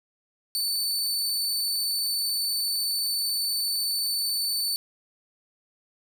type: tone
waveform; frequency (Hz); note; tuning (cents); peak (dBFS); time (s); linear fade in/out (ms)
sawtooth; 4513; C#8; +30; -22; 0.55-4.76; 0
effects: none